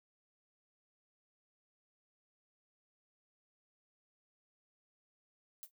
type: noise with exponential decay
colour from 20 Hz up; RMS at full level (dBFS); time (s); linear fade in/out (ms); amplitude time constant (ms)
violet; -43; 5.63-5.71; 0; 16
effects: noise-tail reverb RT60 0.1 s tail -23 dB re dry